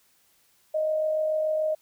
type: tone with amplitude modulation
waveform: sine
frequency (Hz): 622.3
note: D#5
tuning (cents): 0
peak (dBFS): -21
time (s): 0.74-1.75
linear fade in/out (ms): 10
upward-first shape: sine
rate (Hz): 46.9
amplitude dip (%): 35
effects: white hiss -64 dBFS RMS until 1.81 s